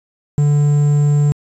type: tone with quantisation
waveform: triangle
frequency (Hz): 146.2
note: D3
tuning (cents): -7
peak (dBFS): -8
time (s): 0.38-1.32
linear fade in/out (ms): 0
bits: 6
effects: resampled to 24000 Hz